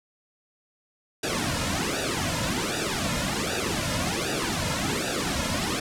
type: noise with flanger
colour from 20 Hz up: pink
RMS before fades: -27 dBFS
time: 1.23-5.8 s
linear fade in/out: 5 ms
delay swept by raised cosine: 0.93 to 2.63 ms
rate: 1.3 Hz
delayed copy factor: -1
effects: low-pass 9000 Hz 12 dB/octave